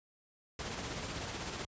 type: noise with tremolo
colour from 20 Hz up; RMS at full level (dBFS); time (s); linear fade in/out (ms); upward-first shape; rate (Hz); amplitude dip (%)
pink; -38; 0.59-1.65; 2; sine; 16; 35
effects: high-pass 60 Hz 12 dB/octave + resampled to 16000 Hz